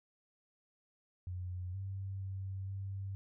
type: tone with pitch steps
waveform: sine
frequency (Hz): 90.5 / 96.9 / 96.1 / 97.5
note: F#2 / G2 / G2 / G2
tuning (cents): -38 / -20 / -34 / -9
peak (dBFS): -38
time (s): 1.27-3.15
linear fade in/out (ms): 0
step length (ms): 470
effects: none